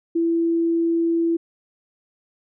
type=tone; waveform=sine; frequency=333.8 Hz; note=E4; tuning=22 cents sharp; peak=-17 dBFS; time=0.15-1.37 s; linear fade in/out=10 ms; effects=none